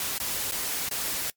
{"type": "noise with dropouts", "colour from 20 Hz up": "white", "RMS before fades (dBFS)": -30, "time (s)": [0, 1.3], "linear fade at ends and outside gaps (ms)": 1, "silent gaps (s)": [[0.181, 0.201], [0.511, 0.52], [0.888, 0.912]], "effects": ["noise-tail reverb RT60 0.1 s tail -23 dB re dry", "MP3 96 kbps"]}